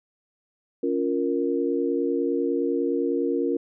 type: chord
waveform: sine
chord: Bb minor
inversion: first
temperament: just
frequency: 279.7 / 349.6 / 466.2 Hz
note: Db4 / F4 / Bb4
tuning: +16 / +2 / 0 cents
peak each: -26 dBFS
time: 0.83-3.57 s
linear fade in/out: 5 ms
effects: none